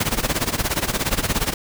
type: noise with tremolo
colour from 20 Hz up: pink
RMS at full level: -19 dBFS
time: 0-1.54 s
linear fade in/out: 5 ms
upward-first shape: sine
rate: 17 Hz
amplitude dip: 85%
effects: none